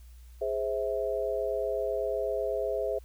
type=chord; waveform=sine; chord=Ab augmented; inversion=none; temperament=equal with one note detuned; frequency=415.3 / 523.3 / 653.2 Hz; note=Ab4 / C5 / E5; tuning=0 / 0 / -16 cents; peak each=-32 dBFS; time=0.41-2.99 s; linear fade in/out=10 ms; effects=added 60 Hz sine -47 dBFS peak until 3.04 s + white hiss -64 dBFS RMS until 3.04 s